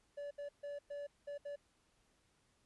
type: tone bursts at uneven times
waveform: triangle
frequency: 575 Hz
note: D5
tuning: 37 cents flat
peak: -40 dBFS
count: 6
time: 0.17-0.31 / 0.38-0.49 / 0.63-0.79 / 0.9-1.07 / 1.27-1.38 / 1.45-1.56 s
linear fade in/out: 10 ms
effects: pink hiss -75 dBFS RMS until 2.65 s + resampled to 24000 Hz